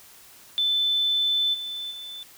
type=tone with level steps; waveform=sine; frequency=3520 Hz; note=A7; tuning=in tune; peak=-20 / -30 / -35 dBFS; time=0.58-2.23 s; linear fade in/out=0 ms; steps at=1.53 / 1.9 s; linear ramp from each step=20 ms; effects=white hiss -50 dBFS RMS until 2.37 s